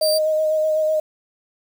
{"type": "tone", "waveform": "sawtooth", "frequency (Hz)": 4674, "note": "D8", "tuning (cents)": -9, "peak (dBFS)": -18, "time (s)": [0.01, 0.19], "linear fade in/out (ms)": 20}
{"type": "tone with vibrato", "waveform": "sine", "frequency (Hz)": 622.3, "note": "D#5", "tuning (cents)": 0, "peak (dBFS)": -16, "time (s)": [0.01, 1], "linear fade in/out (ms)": 5, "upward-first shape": "sine", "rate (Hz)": 8, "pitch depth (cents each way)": 17}
{"effects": ["7-bit"]}